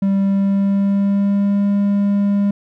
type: tone with pitch glide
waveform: triangle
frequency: 196 to 201.5 Hz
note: G3 to G3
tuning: 0 to +48 cents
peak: -11 dBFS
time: 0.02-2.51 s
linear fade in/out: 5 ms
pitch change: +48 cents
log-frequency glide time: 0.18-1.67 s
effects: none